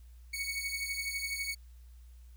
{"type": "beating tone pair", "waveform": "sawtooth", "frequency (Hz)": [2222, 2234], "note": ["C#7", "C#7"], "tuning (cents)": [4, 13], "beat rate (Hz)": 12, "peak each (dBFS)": [-33, -35], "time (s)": [0.33, 1.55], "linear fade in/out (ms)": 10, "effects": ["added 60 Hz sine -50 dBFS peak until 2.36 s", "white hiss -70 dBFS RMS until 2.36 s"]}